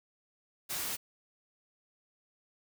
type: noise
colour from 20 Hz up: white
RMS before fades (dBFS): -36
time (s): 0.69-0.97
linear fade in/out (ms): 20
effects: none